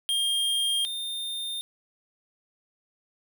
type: tone pair in turn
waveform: square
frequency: 3214 / 3630 Hz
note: G7 / A#7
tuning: +43 / -47 cents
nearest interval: major second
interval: 210 cents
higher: second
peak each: -24 / -31 dBFS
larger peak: first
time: 0.09-0.85 / 0.85-1.61 s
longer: neither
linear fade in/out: 0 ms
effects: none